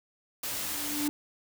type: noise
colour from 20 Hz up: white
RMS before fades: -34 dBFS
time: 0.43-1.08 s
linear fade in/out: 5 ms
type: tone with exponential growth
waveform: triangle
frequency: 293.7 Hz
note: D4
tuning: in tune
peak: -24 dBFS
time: 0.44-1.09 s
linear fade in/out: 0 ms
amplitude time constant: 140 ms
effects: none